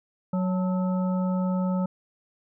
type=harmonic tone with a mistuned harmonic; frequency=185 Hz; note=F#3; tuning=in tune; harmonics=1 / 3 / 5 / 7; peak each=-23 / -33 / -37 / -40 dBFS; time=0.33-1.86 s; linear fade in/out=5 ms; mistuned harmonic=5; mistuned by=-71 cents; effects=none